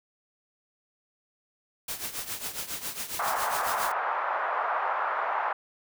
white noise with tremolo, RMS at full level -32 dBFS, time 1.88-3.92 s, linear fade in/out 5 ms, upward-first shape triangle, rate 7.3 Hz, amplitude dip 80%
white band-pass noise, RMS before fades -29 dBFS, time 3.19-5.53 s, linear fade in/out 5 ms, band 690 to 1300 Hz, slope 24 dB/octave
effects none

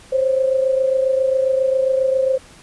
sine tone pair together, 523.6 / 551 Hz, C5 / C#5, +1 / -11 cents, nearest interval minor second, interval 88 cents, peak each -15 / -22 dBFS, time 0.12-2.38 s, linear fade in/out 10 ms, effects pink hiss -45 dBFS RMS until 2.62 s + resampled to 24000 Hz

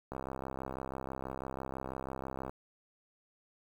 click train, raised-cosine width 1 ms, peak -25 dBFS, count 158, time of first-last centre 0.12-2.495 s, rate 66.1 Hz, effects 9-bit

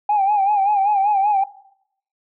sine tone with vibrato, 808 Hz, G#5, 48 cents flat, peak -13 dBFS, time 0.09-1.44 s, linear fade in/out 5 ms, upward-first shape sine, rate 5.2 Hz, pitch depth 84 cents each way, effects noise-tail reverb RT60 0.7 s tail -17 dB re dry + tanh soft clip ceiling -10 dBFS

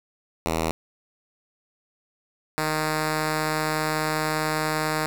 5% pulse tone pair in turn, 81 / 155.04 Hz, E2 / D#3, -30 / -6 cents, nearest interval major seventh, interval 1124 cents, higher second, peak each -12 dBFS, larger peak neither, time 0.46-0.71 / 2.58-5.06 s, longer second, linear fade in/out 0 ms, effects 7-bit

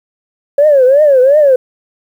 sine tone with vibrato, 554.4 Hz, C#5, in tune, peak -3 dBFS, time 0.58-1.56 s, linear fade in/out 5 ms, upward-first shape triangle, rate 2.8 Hz, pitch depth 200 cents each way, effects tanh soft clip ceiling 0 dBFS + 7-bit

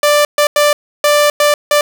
sawtooth tone bursts at uneven times, 589 Hz, D5, 5 cents sharp, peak -4 dBFS, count 6, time 0.03-0.25 / 0.38-0.47 / 0.56-0.73 / 1.04-1.3 / 1.4-1.54 / 1.71-1.81 s, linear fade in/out 2 ms, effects none

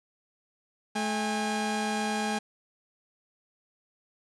sawtooth tone pair together, 215.6 / 814 Hz, A3 / G#5, -35 / -35 cents, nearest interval octave + major seventh, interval 2300 cents, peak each -26 / -27 dBFS, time 0.95-2.39 s, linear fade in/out 10 ms, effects resampled to 22050 Hz + 8-bit

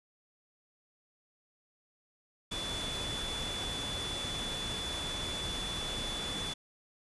sine tone in noise, 3464 Hz, A7, 28 cents flat, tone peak -37 dBFS, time 2.51-6.54 s, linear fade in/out 10 ms, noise pink, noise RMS -39 dBFS, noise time 2.51-6.54 s, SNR -1 dB, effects resampled to 24000 Hz

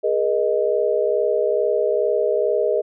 sine chord, Ab suspended second, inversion none, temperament equal with one note detuned, 415.3 / 477.6 / 622.3 Hz, Ab4 / Bb4 / Eb5, 0 / +42 / 0 cents, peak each -21 dBFS, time 0.03-2.82 s, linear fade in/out 20 ms, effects none

